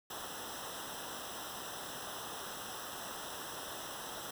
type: noise with comb filter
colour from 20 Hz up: pink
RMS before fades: -44 dBFS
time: 0.1-4.31 s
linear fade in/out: 5 ms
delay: 0.44 ms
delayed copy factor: -0.95
effects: none